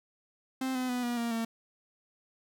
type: tone with pitch steps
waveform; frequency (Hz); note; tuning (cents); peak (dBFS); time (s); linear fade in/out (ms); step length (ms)
45% pulse; 261.6 / 254.4 / 247.5 / 240.7 / 234.1 / 227.7; C4 / C4 / B3 / B3 / A#3 / A#3; 0 / -48 / +4 / -44 / +8 / -40; -30; 0.61-1.45; 5; 140
effects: none